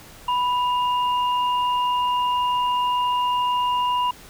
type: tone pair together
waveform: sine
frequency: 987.8 / 2822 Hz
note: B5 / F7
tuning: 0 / +17 cents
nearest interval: octave + tritone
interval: 1817 cents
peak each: -19 / -30 dBFS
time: 0.28-4.11 s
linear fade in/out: 5 ms
effects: pink hiss -45 dBFS RMS until 4.29 s